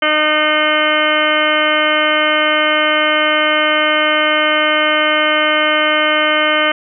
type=harmonic tone; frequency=305.4 Hz; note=D#4; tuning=32 cents flat; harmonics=1 / 2 / 3 / 4 / 5 / 6 / 7 / 8 / 9 / 10; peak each=-23 / -17 / -28 / -18 / -19 / -23 / -18 / -26 / -27 / -19 dBFS; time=0.02-6.72 s; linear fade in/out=5 ms; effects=none